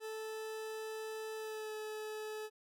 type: tone with pitch glide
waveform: 40% pulse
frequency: 437.9 to 430.4 Hz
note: A4 to A4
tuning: -8 to -38 cents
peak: -40 dBFS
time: 0-2.5 s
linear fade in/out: 50 ms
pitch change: -30 cents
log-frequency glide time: 1.36-1.74 s
effects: none